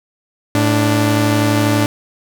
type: tone pair together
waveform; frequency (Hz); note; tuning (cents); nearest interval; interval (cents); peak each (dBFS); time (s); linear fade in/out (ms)
sawtooth; 108.62 / 293.7; A2 / D4; -22 / 0; octave + perfect fourth; 1722; -11; 0.55-1.86; 0
effects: none